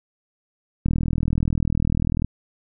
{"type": "click train", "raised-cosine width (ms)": 5, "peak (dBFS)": -9, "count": 57, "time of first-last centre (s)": [0.86, 2.246], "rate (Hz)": 40.4, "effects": []}